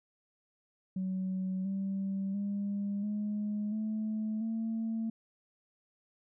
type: tone with pitch steps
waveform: sine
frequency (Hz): 187.6 / 194.44 / 201.5 / 208.9 / 216.5 / 224.4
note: F#3 / G3 / G3 / G#3 / A3 / A3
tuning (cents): +24 / -14 / +48 / +10 / -28 / +34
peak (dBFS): -30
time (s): 0.96-5.1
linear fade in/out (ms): 5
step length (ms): 690
effects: tanh soft clip ceiling -28 dBFS